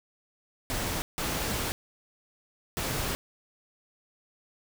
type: noise bursts at uneven times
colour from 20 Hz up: pink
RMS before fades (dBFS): -31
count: 3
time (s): 0.7-1.02 / 1.18-1.72 / 2.77-3.15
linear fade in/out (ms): 0
effects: none

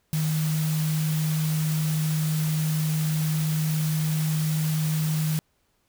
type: tone in noise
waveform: sine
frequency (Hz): 155.56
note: D#3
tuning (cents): 0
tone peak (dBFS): -22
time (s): 0.13-5.39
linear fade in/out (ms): 0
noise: white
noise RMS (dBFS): -35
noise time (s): 0.13-5.39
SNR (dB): +10
effects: pink hiss -70 dBFS RMS until 5.88 s

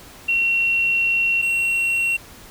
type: tone pair in turn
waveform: sine / triangle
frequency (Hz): 2732 / 2732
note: F7 / F7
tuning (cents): -39 / -39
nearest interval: unison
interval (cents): 0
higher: neither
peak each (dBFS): -16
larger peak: neither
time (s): 0.28-1.42 / 1.42-2.17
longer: first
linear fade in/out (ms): 10
effects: pink hiss -43 dBFS RMS until 2.5 s

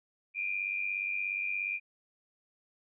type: tone pair together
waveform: sine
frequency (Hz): 2379 / 2476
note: D7 / D#7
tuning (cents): +22 / -9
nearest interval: minor second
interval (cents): 69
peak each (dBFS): -33 / -35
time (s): 0.34-1.8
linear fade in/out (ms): 50
effects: none

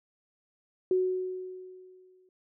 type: tone with exponential decay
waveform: sine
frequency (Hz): 370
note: F#4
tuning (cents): 0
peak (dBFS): -21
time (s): 0.91-2.29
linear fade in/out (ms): 2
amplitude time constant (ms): 300
effects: none

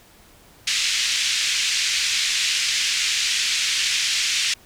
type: band-pass noise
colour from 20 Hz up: pink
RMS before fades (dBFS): -22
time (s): 0.67-4.54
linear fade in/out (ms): 5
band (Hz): 2200 to 7100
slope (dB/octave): 24
effects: pink hiss -51 dBFS RMS until 4.65 s

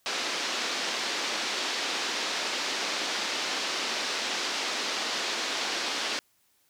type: band-pass noise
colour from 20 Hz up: white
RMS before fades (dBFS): -31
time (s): 0.06-6.19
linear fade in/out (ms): 0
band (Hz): 240 to 5400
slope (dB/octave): 24
effects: white hiss -68 dBFS RMS until 6.69 s

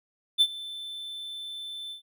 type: tone with ADSR envelope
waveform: triangle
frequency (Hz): 3532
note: A7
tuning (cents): +6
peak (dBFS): -14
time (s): 0.38-2.02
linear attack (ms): 31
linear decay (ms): 56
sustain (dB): -20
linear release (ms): 110
effects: none

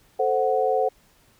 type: chord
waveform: sine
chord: F# diminished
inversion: first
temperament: equal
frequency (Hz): 440 / 523.3 / 740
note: A4 / C5 / F#5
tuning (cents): 0 / 0 / 0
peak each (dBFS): -24 / -23 / -23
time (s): 0.19-0.89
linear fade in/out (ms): 10
effects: pink hiss -59 dBFS RMS until 1.39 s

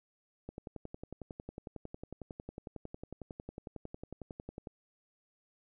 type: click train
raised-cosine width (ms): 2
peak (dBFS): -29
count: 47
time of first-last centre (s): 0.49-4.672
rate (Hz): 11
effects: none

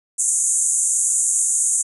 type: band-pass noise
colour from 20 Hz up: pink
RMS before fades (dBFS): -19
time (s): 0.18-1.83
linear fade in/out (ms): 20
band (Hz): 6600 to 10000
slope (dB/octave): 96
effects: none

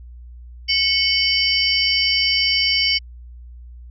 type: tone cluster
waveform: sine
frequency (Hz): 2203 / 3023 / 4704 / 5430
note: C#7 / F#7 / D8 / F8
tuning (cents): -11 / +36 / +2 / -50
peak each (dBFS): -21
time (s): 0.68-2.99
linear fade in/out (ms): 20
effects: added 60 Hz sine -36 dBFS peak until 3.9 s

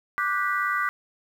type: chord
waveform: sine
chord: G major seventh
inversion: second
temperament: just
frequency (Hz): 1176 / 1470 / 1568 / 1960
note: D6 / F#6 / G6 / B6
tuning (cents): +2 / -12 / 0 / -14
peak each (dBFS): -26 / -28 / -32 / -29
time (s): 0.18-0.89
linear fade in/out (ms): 0
effects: 8-bit

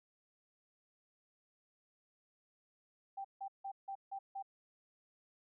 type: tone bursts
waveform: sine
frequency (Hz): 784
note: G5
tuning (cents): 0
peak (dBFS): -40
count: 6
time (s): 3.17-4.426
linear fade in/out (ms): 10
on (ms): 76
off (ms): 160
effects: none

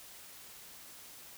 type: silence
effects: white hiss -52 dBFS RMS until 1.37 s

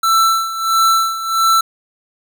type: tone with tremolo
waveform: square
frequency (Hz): 1333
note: E6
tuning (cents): +19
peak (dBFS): -10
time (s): 0.03-1.61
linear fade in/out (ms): 5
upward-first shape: sine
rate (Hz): 1.5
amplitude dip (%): 75
effects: none

